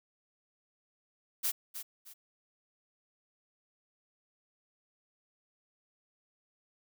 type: noise with echo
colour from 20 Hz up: blue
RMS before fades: -31 dBFS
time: 1.43-1.52 s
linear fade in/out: 20 ms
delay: 310 ms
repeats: 2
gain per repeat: -10 dB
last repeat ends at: 2.14 s
effects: none